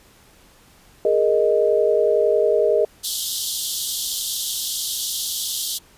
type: chord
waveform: sine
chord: Ab suspended second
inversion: none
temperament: equal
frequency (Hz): 415.3 / 466.2 / 622.3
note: Ab4 / Bb4 / Eb5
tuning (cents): 0 / 0 / 0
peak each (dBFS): -19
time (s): 1.05-2.85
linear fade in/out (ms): 2
type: high-pass noise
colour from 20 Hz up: pink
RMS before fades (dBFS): -25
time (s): 3.03-5.79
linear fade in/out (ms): 20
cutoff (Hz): 3100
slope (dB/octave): 96
effects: pink hiss -52 dBFS RMS until 5.97 s + resampled to 32000 Hz